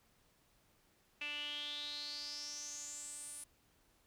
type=tone with band-pass filter sweep; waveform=sawtooth; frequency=293.7 Hz; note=D4; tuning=in tune; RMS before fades=-45 dBFS; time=1.21-3.44 s; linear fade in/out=5 ms; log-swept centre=2600 to 9800 Hz; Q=8.6; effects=pink hiss -72 dBFS RMS until 4.06 s